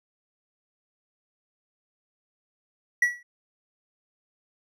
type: tone with exponential decay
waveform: triangle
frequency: 1938 Hz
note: B6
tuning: 33 cents flat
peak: -13 dBFS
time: 3.02-3.23 s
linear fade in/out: 5 ms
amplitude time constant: 45 ms
effects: none